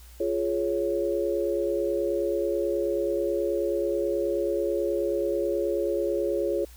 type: chord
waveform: sine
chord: Db major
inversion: first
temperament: just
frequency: 346.5 / 415.8 / 554.4 Hz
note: F4 / Ab4 / Db5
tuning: -14 / +2 / 0 cents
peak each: -28 dBFS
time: 0.2-6.65 s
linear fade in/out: 5 ms
effects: added 60 Hz sine -46 dBFS peak until 6.76 s + white hiss -54 dBFS RMS until 6.76 s